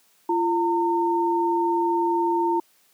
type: tone pair together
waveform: sine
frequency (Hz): 342.9 / 912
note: F4 / A#5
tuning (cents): -32 / -38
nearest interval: octave + perfect fourth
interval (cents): 1694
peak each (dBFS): -22 / -22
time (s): 0.29-2.6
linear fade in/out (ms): 5
effects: white hiss -61 dBFS RMS until 2.93 s + high-pass 150 Hz 12 dB/octave